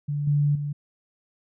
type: tone with level steps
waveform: sine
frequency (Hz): 145.5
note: D3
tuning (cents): -16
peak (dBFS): -24 / -18 / -26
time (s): 0.08-0.73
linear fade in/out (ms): 10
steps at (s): 0.27 / 0.55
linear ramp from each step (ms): 5
effects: none